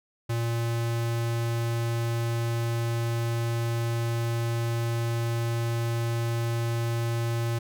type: tone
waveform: square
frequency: 116.54 Hz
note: A#2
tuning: in tune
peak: -26 dBFS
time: 0.29-7.59 s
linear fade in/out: 10 ms
effects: none